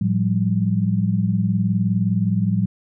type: tone cluster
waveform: sine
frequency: 110.7 / 176.2 / 195.6 Hz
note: A2 / F3 / G3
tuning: +11 / +16 / -4 cents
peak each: -21 dBFS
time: 0.01-2.66 s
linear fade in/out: 5 ms
effects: none